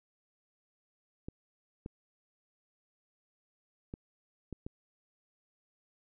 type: clicks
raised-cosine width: 3 ms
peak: -27 dBFS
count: 5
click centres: 1.285 / 1.861 / 3.939 / 4.527 / 4.665 s
effects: none